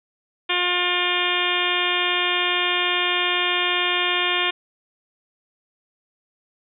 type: harmonic tone with a mistuned harmonic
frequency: 356.5 Hz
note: F4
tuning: 36 cents sharp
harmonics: 1 / 2 / 3 / 4 / 5 / 6 / 7 / 8 / 9 / 10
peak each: -29 / -31 / -28 / -31 / -28 / -31 / -26 / -27 / -27 / -28 dBFS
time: 0.49-4.51 s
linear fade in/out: 10 ms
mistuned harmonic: 7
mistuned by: -49 cents
effects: none